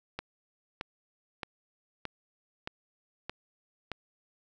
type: click train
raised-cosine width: 0.3 ms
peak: -19 dBFS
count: 7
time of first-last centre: 0.19-3.917 s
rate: 1.61 Hz
effects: none